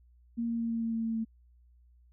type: tone with pitch steps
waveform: sine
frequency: 233.1 / 231.8 / 230.4 / 229.1 / 227.8 / 226.5 / 225.2 / 223.9 Hz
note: A#3 / A#3 / A#3 / A#3 / A#3 / A#3 / A3 / A3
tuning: 0 / -10 / -20 / -30 / -40 / -50 / +40 / +30 cents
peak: -29 dBFS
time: 0.37-1.25 s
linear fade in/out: 20 ms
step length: 110 ms
effects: added 60 Hz sine -58 dBFS peak until 2.12 s